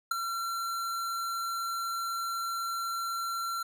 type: tone with ADSR envelope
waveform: square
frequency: 1362 Hz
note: F6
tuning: 44 cents flat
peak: -23 dBFS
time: 0.11-3.63 s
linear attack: 6 ms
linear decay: 8 ms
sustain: -9 dB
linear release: 6 ms
effects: none